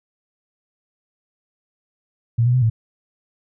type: tone with pitch steps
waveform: sine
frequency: 116.7 / 122.8 / 127.6 / 112.3 Hz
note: A#2 / B2 / C3 / A2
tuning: +2 / -9 / -43 / +36 cents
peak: -13 dBFS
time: 2.38-2.7 s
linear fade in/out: 10 ms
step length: 80 ms
effects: none